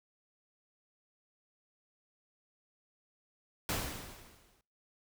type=noise with exponential decay; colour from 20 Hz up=pink; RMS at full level=-32 dBFS; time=3.69-4.61 s; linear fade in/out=1 ms; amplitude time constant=200 ms; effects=noise-tail reverb RT60 0.5 s tail -25 dB re dry